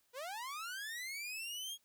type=linear sweep; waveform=sawtooth; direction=up; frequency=467.6 to 3314 Hz; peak=-38 dBFS; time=0.13-1.78 s; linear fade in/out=50 ms; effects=white hiss -75 dBFS RMS until 1.84 s